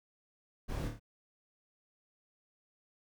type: noise with echo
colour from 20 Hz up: brown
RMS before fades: -37 dBFS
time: 0.68-0.89 s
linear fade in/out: 20 ms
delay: 27 ms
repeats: 4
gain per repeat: -4 dB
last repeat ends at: 0.998 s
effects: none